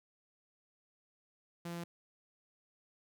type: tone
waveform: sawtooth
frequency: 171.1 Hz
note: F3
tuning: 35 cents flat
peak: -36 dBFS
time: 1.65-1.84 s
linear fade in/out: 5 ms
effects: none

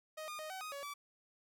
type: tone with pitch steps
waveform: sawtooth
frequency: 624 / 1217 / 621 / 758 / 1249 / 563 / 1153 Hz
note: D#5 / D#6 / D#5 / F#5 / D#6 / C#5 / D6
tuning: +5 / -39 / -3 / +42 / +6 / +27 / -32 cents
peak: -39 dBFS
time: 0.17-0.94 s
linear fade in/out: 10 ms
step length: 110 ms
effects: none

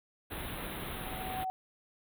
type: band-stop noise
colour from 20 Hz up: pink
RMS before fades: -40 dBFS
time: 0.3-1.45 s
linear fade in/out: 20 ms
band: 3900 to 9600 Hz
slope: 96 dB/octave
type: tone with exponential growth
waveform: sine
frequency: 752 Hz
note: F#5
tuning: 28 cents sharp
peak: -31 dBFS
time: 0.44-1.5 s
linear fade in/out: 0 ms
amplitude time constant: 230 ms
effects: none

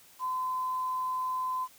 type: tone with quantisation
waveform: sine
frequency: 1022 Hz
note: C6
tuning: 41 cents flat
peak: -29 dBFS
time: 0.19-1.68 s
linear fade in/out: 50 ms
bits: 9
effects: white hiss -57 dBFS RMS until 1.78 s

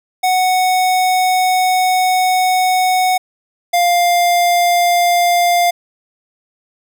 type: tone pair in turn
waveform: square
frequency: 740 / 700 Hz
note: F#5 / F5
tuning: 0 / +4 cents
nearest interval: minor second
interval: 96 cents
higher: first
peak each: -12 / -11 dBFS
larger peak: second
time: 0.23-3.18 / 3.73-5.71 s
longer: first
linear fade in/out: 10 ms
effects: none

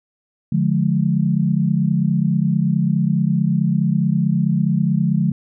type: chord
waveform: sine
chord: D diminished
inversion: none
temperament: just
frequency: 146.83 / 176.2 / 211.4 Hz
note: D3 / F3 / Ab3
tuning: 0 / +16 / +31 cents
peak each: -19 / -18 / -20 dBFS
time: 0.52-5.32 s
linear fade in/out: 5 ms
effects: none

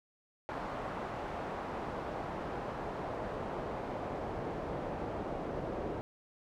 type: noise with band-pass filter sweep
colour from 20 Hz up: brown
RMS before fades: -39 dBFS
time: 0.49-6.01 s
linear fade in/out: 0 ms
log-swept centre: 950 to 560 Hz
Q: 1.1
effects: none

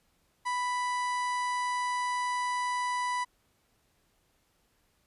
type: harmonic tone with a mistuned harmonic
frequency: 989 Hz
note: B5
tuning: 2 cents sharp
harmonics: 1 / 2 / 3 / 4 / 5 / 6 / 7 / 8 / 9 / 10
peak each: -29 / -36 / -49 / -47 / -48 / -50 / -54 / -56 / -53 / -50 dBFS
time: 0.45-3.25 s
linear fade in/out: 20 ms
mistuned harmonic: 5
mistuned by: -21 cents
effects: pink hiss -71 dBFS RMS until 5.06 s + resampled to 32000 Hz

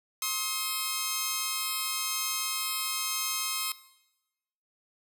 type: tone pair together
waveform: 5% pulse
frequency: 1061 / 1273 Hz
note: C6 / D#6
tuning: +24 / +39 cents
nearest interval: minor third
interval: 315 cents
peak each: -20 dBFS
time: 0.22-3.72 s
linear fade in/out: 2 ms
effects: noise-tail reverb RT60 1.0 s tail -19 dB re dry

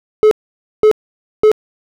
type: tone bursts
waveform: triangle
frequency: 429.1 Hz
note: A4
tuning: 43 cents flat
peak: -3 dBFS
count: 3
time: 0.23-1.516 s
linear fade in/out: 0 ms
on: 82 ms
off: 520 ms
effects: none

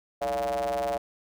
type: ring-modulated tone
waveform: square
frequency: 64.6 Hz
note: C2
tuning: 21 cents flat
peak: -24 dBFS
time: 0.21-0.98 s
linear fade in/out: 10 ms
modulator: 636 Hz
effects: none

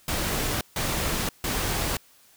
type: noise bursts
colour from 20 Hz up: pink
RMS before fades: -27 dBFS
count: 3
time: 0.08-1.97 s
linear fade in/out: 2 ms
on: 530 ms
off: 150 ms
effects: white hiss -57 dBFS RMS until 2.36 s

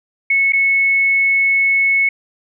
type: tone with dropouts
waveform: sine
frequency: 2200 Hz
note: C#7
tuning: 14 cents flat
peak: -11 dBFS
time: 0.3-2.09 s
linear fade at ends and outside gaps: 5 ms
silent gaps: 0.523-0.532 s
effects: none

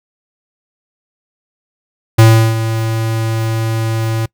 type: tone with ADSR envelope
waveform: square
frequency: 112.3 Hz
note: A2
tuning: 36 cents sharp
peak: -3 dBFS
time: 2.18-4.26 s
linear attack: 11 ms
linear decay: 350 ms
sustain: -12 dB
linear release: 7 ms
effects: noise-tail reverb RT60 0.1 s tail -24 dB re dry

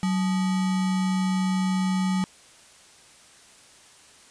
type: tone with sample-and-hold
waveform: sine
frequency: 187 Hz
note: F#3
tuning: 19 cents sharp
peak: -21 dBFS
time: 0.03-2.24 s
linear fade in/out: 0 ms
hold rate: 1050 Hz
effects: white hiss -52 dBFS RMS until 4.3 s + resampled to 22050 Hz

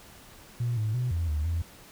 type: tone with pitch steps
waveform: sine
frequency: 119.8 / 108.2 / 124.6 / 84.2 / 75.7 / 83.5 Hz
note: A#2 / A2 / B2 / E2 / D#2 / E2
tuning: +48 / -29 / +16 / +37 / -47 / +23 cents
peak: -24 dBFS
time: 0.6-1.62 s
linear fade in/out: 5 ms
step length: 170 ms
effects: tanh soft clip ceiling -22 dBFS + pink hiss -51 dBFS RMS until 1.91 s

